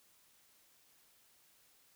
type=silence; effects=white hiss -68 dBFS RMS until 1.95 s